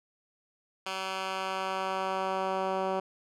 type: tone with band-pass filter sweep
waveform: 10% pulse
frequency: 190 Hz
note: F#3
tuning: 46 cents sharp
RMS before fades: -32 dBFS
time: 0.86-3 s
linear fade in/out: 5 ms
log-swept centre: 2600 to 580 Hz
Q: 0.72
effects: none